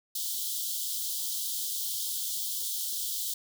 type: high-pass noise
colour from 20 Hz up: white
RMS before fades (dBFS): -33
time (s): 0.15-3.34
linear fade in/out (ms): 5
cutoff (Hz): 3100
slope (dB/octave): 96
effects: none